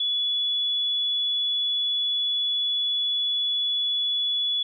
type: tone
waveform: sine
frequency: 3414 Hz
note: G#7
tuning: 47 cents sharp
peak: -22 dBFS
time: 0-4.63 s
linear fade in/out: 5 ms
effects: none